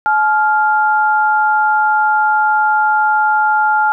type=tone pair together; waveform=sine; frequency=855 / 1396.9 Hz; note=A5 / F6; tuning=-50 / 0 cents; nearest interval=minor sixth; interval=850 cents; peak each=-12 / -14 dBFS; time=0.06-3.92 s; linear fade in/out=0 ms; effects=none